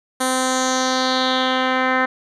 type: tone with low-pass filter sweep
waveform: 10% pulse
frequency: 258.3 Hz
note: C4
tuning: 22 cents flat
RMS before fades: -19 dBFS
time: 0.2-2.06 s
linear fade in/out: 10 ms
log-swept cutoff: 10000 to 1900 Hz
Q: 3.1
effects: none